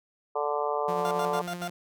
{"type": "harmonic tone", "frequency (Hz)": 146.83, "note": "D3", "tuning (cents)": 0, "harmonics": [3, 4, 5, 6, 7, 8], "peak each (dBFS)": [-31, -32, -33, -34, -34, -35], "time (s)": [0.35, 1.42], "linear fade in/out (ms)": 10}
{"type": "tone with tremolo", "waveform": "sawtooth", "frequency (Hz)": 176.2, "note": "F3", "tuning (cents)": 16, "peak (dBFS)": -30, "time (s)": [0.88, 1.7], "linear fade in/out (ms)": 5, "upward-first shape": "sine", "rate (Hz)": 11, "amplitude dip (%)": 35}
{"type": "tone bursts", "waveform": "30% pulse", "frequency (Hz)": 698.5, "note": "F5", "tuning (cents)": 0, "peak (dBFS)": -29, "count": 5, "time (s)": [1.05, 1.677], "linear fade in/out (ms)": 0, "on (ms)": 59, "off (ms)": 83}
{"effects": []}